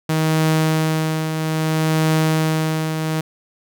sawtooth tone with tremolo, 158 Hz, D#3, 27 cents sharp, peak -10 dBFS, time 0.09-3.21 s, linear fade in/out 5 ms, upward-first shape triangle, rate 0.61 Hz, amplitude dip 55%, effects none

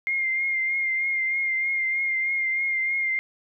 sine tone with vibrato, 2117 Hz, C7, 20 cents sharp, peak -22 dBFS, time 0.07-3.19 s, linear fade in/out 0 ms, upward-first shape triangle, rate 3.2 Hz, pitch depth 34 cents each way, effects none

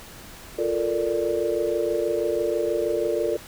sine chord, Bb major seventh, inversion second, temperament equal, 349.2 / 440 / 466.2 / 587.3 Hz, F4 / A4 / Bb4 / D5, 0 / 0 / 0 / 0 cents, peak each -27 dBFS, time 0.58-3.37 s, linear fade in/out 10 ms, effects pink hiss -43 dBFS RMS until 3.47 s

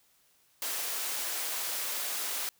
white high-pass noise, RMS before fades -34 dBFS, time 0.62-2.49 s, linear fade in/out 0 ms, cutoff 430 Hz, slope 12 dB/octave, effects white hiss -67 dBFS RMS until 2.59 s

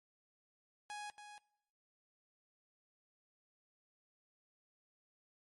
sawtooth tone with echo, 832 Hz, G#5, 3 cents sharp, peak -40 dBFS, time 0.9-1.1 s, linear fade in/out 0 ms, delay 280 ms, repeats 1, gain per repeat -8 dB, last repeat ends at 1.38 s, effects noise-tail reverb RT60 0.9 s tail -23 dB re dry + MP3 48 kbps

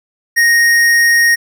triangle tone with hard clipping, 1864.7 Hz, A#6, in tune, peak -9 dBFS, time 0.36-1.36 s, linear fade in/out 20 ms, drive 17 dB, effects none

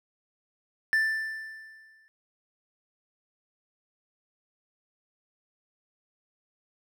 triangle tone with exponential decay, 1769 Hz, A6, 9 cents sharp, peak -18 dBFS, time 0.93-2.08 s, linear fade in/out 0 ms, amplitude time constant 250 ms, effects none

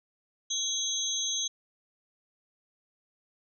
sine tone cluster, 3359 / 3889 / 6290 Hz, G#7 / B7 / G8, +19 / -27 / +5 cents, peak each -33 / -35 / -31 dBFS, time 0.5-1.48 s, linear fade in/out 10 ms, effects none

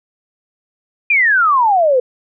sine exponential sweep, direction down, 2470 to 484.4 Hz, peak -9 dBFS, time 1.1-2 s, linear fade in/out 5 ms, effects none

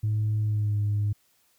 sine tone with pitch glide, 107.1 to 103.57 Hz, A2 to G#2, -46 to -4 cents, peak -21 dBFS, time 0.03-1.13 s, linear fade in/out 10 ms, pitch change -58 cents, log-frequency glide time 0.41-0.78 s, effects tanh soft clip ceiling -20 dBFS + white hiss -66 dBFS RMS until 1.58 s

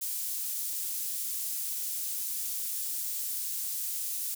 pink high-pass noise, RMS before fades -34 dBFS, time 0.01-4.35 s, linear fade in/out 10 ms, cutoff 9600 Hz, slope 12 dB/octave, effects none

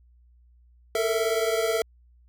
square tone cluster, 441.5 / 460.2 / 660 Hz, A4 / A#4 / E5, +6 / -22 / +2 cents, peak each -28 dBFS, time 0.95-1.82 s, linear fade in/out 2 ms, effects added 60 Hz sine -54 dBFS peak until 2.28 s

